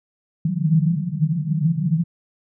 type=band-pass noise; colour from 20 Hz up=pink; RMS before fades=-20 dBFS; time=0.45-2.04 s; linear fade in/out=5 ms; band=150 to 180 Hz; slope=96 dB/octave; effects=none